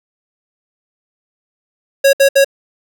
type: tone bursts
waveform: square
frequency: 550 Hz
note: C#5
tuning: 14 cents flat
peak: -7 dBFS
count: 3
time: 2.04-2.446 s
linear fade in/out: 10 ms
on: 92 ms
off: 65 ms
effects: none